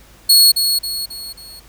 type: tone with echo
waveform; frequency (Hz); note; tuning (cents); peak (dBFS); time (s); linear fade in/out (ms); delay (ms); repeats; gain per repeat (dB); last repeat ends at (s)
sawtooth; 4344; C#8; -36; -4; 0.29-0.52; 10; 270; 4; -7; 1.6
effects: added 50 Hz sine -47 dBFS peak until 1.68 s + pink hiss -47 dBFS RMS until 1.68 s